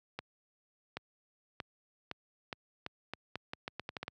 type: accelerating click train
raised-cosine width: 0.3 ms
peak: -22 dBFS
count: 15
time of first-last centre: 0.19-4.08 s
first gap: 780 ms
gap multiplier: 0.81
effects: high-pass 80 Hz 12 dB/octave